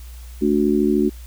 sine chord, D major, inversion second, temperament just, 220.2 / 293.7 / 367.1 Hz, A3 / D4 / F#4, +2 / 0 / -14 cents, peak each -19 dBFS, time 0.41-1.1 s, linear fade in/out 20 ms, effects added 60 Hz sine -34 dBFS peak until 1.26 s + white hiss -48 dBFS RMS until 1.26 s

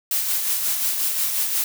blue noise with tremolo, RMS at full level -21 dBFS, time 0.11-1.64 s, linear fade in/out 2 ms, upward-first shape sine, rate 5.6 Hz, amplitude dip 40%, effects none

